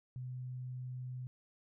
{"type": "tone", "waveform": "sine", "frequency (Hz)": 126.6, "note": "B2", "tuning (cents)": 43, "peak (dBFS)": -40, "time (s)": [0.16, 1.27], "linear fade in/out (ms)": 0, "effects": []}